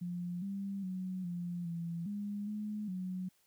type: tone with pitch steps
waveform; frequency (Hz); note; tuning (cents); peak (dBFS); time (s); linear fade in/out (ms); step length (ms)
sine; 176.1 / 197.2 / 185.4 / 174.8 / 168.9 / 204.5 / 210.8 / 184.3; F3 / G3 / F#3 / F3 / E3 / G#3 / G#3 / F#3; +15 / +11 / +4 / +2 / +42 / -26 / +26 / -7; -36; 0.01-3.29; 10; 410
effects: white hiss -72 dBFS RMS until 3.46 s